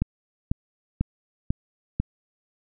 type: click train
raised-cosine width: 5 ms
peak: -10 dBFS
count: 5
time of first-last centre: 0.02-2 s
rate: 2.02 Hz
effects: none